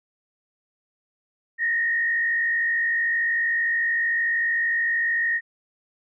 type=tone with frequency modulation; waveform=sine; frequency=1859 Hz; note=A#6; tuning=5 cents flat; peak=-20 dBFS; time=1.58-5.41 s; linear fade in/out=50 ms; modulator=53.3 Hz; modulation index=0.79; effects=none